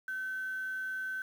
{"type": "tone with quantisation", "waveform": "sine", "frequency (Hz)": 1529, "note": "G6", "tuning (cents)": -44, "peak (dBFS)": -34, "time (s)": [0.08, 1.22], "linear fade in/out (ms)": 2, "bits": 9, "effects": []}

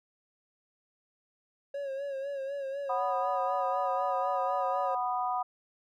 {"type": "tone with vibrato", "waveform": "triangle", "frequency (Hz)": 551, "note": "C#5", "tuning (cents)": -11, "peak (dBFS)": -31, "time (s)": [1.74, 4.95], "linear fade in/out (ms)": 5, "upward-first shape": "sine", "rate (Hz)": 4, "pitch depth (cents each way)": 54}
{"type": "harmonic tone", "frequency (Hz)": 246.9, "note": "B3", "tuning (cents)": 0, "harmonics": [3, 4, 5], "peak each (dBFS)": [-31, -33, -35], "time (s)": [2.89, 5.43], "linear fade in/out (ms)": 10}
{"effects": []}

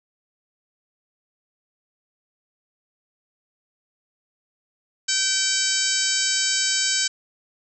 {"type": "harmonic tone", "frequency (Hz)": 771, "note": "G5", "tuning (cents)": -29, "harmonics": [2, 3, 4, 5, 6, 7, 8, 9, 10], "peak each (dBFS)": [-29, -33, -29, -31, -27, -28, -28, -28, -27], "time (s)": [5.08, 7.08], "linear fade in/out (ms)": 10, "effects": []}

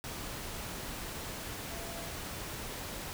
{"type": "tone in noise", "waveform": "sine", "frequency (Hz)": 676, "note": "E5", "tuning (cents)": 43, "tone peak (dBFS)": -47, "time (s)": [1.7, 2.09], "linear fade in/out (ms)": 0, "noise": "pink", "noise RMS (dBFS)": -41, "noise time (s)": [0.04, 3.13], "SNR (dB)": -9, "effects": []}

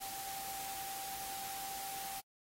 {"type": "tone in noise", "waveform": "sine", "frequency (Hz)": 780, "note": "G5", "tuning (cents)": -9, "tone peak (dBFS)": -46, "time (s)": [0, 2.21], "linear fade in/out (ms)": 20, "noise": "white", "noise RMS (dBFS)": -45, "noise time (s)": [0, 2.21], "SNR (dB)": -4, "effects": ["AAC 48 kbps"]}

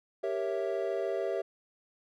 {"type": "chord", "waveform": "triangle", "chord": "G diminished seventh", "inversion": "none", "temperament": "equal with one note detuned", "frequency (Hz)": [392, 466.2, 552.1, 659.3], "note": ["G4", "Bb4", "Db5", "Fb5"], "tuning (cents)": [0, 0, -7, 0], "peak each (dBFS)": [-32, -35, -34, -33], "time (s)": [0.23, 1.42], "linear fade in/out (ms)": 10, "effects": []}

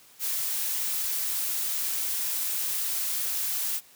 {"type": "noise", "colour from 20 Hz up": "blue", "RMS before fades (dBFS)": -29, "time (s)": [0.19, 3.81], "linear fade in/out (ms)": 50, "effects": ["white hiss -55 dBFS RMS until 3.95 s", "high-pass 80 Hz 12 dB/octave"]}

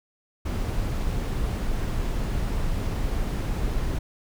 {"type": "noise", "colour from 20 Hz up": "brown", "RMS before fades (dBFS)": -26, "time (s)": [0.45, 3.99], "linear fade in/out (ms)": 10, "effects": []}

